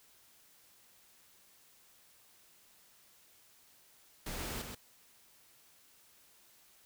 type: noise with echo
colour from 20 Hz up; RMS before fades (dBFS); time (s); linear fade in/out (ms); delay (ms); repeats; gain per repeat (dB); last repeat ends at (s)
pink; -41; 4.26-4.62; 5; 130; 1; -4; 4.75
effects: white hiss -64 dBFS RMS until 6.85 s